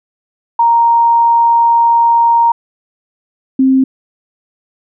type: tone pair in turn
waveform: sine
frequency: 932.3 / 264 Hz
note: A#5 / C4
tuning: 0 / +16 cents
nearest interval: octave + minor seventh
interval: 2184 cents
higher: first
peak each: -6 dBFS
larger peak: neither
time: 0.59-2.52 / 3.59-3.84 s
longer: first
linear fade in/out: 5 ms
effects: none